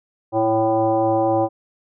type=tone with frequency modulation; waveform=sine; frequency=554.4 Hz; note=C#5; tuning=in tune; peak=-15 dBFS; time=0.32-1.49 s; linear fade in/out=50 ms; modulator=221 Hz; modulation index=1.4; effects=none